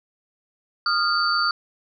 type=tone cluster; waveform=sine; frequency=1231 / 1398 / 4563 Hz; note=D#6 / F6 / C#8; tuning=-19 / +1 / +49 cents; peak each=-23 dBFS; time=0.86-1.51 s; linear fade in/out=2 ms; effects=none